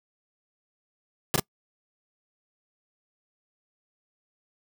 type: noise with echo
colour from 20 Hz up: pink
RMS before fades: -22 dBFS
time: 1.34-1.36 s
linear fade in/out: 0 ms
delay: 37 ms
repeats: 1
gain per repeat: -2 dB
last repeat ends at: 1.397 s
effects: noise-tail reverb RT60 0.1 s tail -24 dB re dry